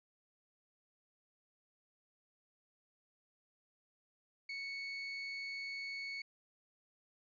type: tone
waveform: 35% pulse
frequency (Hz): 2217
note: C#7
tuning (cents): 0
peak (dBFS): -39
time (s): 4.49-6.22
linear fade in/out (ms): 5
effects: resampled to 16000 Hz